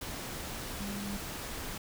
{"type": "tone in noise", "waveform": "sine", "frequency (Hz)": 201.3, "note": "G3", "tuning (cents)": 46, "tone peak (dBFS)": -37, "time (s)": [0.8, 1.17], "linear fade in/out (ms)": 5, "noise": "pink", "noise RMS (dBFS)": -40, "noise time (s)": [0.01, 1.78], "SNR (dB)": 0, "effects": []}